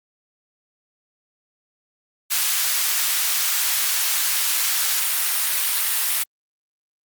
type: high-pass noise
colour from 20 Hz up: white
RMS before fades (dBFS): -21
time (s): 2.3-6.24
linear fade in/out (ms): 20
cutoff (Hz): 1200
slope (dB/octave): 12
effects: Opus 48 kbps